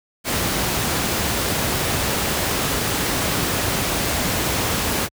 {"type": "noise", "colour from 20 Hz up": "pink", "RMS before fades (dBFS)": -21, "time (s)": [0.24, 5.09], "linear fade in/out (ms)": 50, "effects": ["high-pass 60 Hz 12 dB/octave"]}